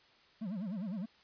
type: tone with vibrato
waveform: triangle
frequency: 198.1 Hz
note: G3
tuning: 18 cents sharp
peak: -34 dBFS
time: 0.41-1.06 s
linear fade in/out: 10 ms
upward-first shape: sine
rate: 9.8 Hz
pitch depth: 230 cents each way
effects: white hiss -64 dBFS RMS until 1.23 s + resampled to 11025 Hz